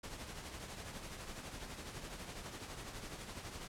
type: noise with tremolo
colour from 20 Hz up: pink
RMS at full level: -45 dBFS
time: 0.03-3.68 s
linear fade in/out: 10 ms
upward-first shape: triangle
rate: 12 Hz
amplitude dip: 55%
effects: low-pass 10000 Hz 12 dB/octave